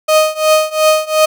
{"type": "tone with tremolo", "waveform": "35% pulse", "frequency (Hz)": 622.3, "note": "D#5", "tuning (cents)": 0, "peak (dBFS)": -4, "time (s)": [0.08, 1.26], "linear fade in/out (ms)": 10, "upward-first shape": "triangle", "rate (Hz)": 2.8, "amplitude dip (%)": 95, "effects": []}